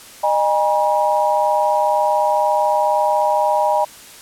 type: tone cluster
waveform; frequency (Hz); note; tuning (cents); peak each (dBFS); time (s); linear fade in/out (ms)
sine; 611 / 815 / 957; D#5 / G#5 / A#5; -32 / -33 / +45; -18; 0.23-3.85; 10
effects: white hiss -40 dBFS RMS until 4.21 s + low-pass 12000 Hz 12 dB/octave